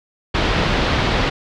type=low-pass noise; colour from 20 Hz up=pink; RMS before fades=-18 dBFS; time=0.34-1.3 s; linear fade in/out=10 ms; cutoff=4200 Hz; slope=24 dB/octave; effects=none